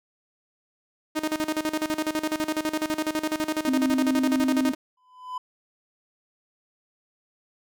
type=tone with tremolo; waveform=sawtooth; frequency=310 Hz; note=D#4; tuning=6 cents flat; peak=-19 dBFS; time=1.15-4.75 s; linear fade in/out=20 ms; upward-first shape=square; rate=12 Hz; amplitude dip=80%
type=tone; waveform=sine; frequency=261.6 Hz; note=C4; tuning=in tune; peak=-21 dBFS; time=3.67-4.72 s; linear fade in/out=10 ms
type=tone with exponential growth; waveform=triangle; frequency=1006 Hz; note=B5; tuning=32 cents sharp; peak=-25 dBFS; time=4.97-5.38 s; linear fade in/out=5 ms; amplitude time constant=88 ms
effects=none